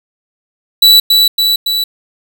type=tone with echo; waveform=45% pulse; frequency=3947 Hz; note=B7; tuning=2 cents flat; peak=-3 dBFS; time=0.82-1 s; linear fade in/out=5 ms; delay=280 ms; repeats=3; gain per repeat=-3 dB; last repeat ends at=1.84 s; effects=none